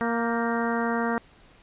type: harmonic tone with a mistuned harmonic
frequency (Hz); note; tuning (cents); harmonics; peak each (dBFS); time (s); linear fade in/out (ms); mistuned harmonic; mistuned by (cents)
232.9; A#3; -1; 1 / 2 / 3 / 4 / 5 / 6 / 7 / 8; -27 / -30 / -32 / -33 / -34 / -35 / -35 / -36; 0.01-1.18; 0; 7; -56
effects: pink hiss -55 dBFS RMS until 1.62 s + resampled to 8000 Hz